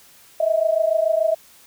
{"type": "tone pair together", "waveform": "sine", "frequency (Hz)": [631.1, 658], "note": ["D#5", "E5"], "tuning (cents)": [24, -3], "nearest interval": "minor second", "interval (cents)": 73, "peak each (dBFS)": -19, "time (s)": [0.4, 1.35], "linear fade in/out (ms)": 5, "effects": ["white hiss -50 dBFS RMS until 1.66 s"]}